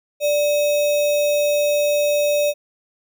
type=tone with sample-and-hold; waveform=sine; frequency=587.3 Hz; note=D5; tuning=in tune; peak=-15 dBFS; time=0.2-2.54 s; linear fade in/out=50 ms; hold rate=3150 Hz; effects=none